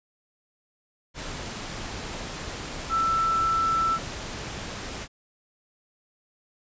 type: tone in noise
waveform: sine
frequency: 1330 Hz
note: E6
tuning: 15 cents sharp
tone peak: -21 dBFS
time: 2.89-3.99 s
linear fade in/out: 50 ms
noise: pink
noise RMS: -35 dBFS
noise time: 1.14-5.08 s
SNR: +11 dB
effects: resampled to 16000 Hz